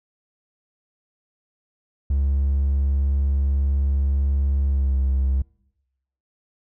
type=tone with pitch glide; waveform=triangle; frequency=69.3 to 66.63 Hz; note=C#2 to C2; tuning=0 to +32 cents; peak=-15 dBFS; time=2.1-5.42 s; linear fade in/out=5 ms; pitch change=-68 cents; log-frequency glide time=4.69-4.95 s; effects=noise-tail reverb RT60 0.9 s tail -26 dB re dry + tanh soft clip ceiling -11 dBFS